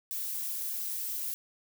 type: noise with flanger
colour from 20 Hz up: violet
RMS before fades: -35 dBFS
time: 0.11-1.34 s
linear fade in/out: 0 ms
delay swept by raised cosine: 1.7 to 6.3 ms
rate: 1.6 Hz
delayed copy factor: +0.55
effects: none